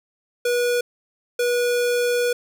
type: tone bursts at uneven times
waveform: square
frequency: 485.3 Hz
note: B4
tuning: 30 cents flat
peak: -19 dBFS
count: 2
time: 0.45-0.81 / 1.39-2.33 s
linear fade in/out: 5 ms
effects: none